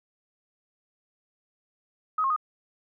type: tone with pitch steps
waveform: sine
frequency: 1263 / 1076 / 1239 Hz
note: D#6 / C6 / D#6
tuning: +26 / +48 / -8 cents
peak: -22 dBFS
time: 2.18-2.363 s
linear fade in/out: 5 ms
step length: 61 ms
effects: none